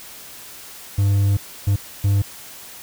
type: tone bursts at uneven times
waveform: triangle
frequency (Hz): 99.9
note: G2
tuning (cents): +33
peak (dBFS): -12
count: 3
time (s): 0.98-1.37 / 1.67-1.76 / 2.04-2.22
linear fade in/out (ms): 5
effects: white hiss -39 dBFS RMS until 2.82 s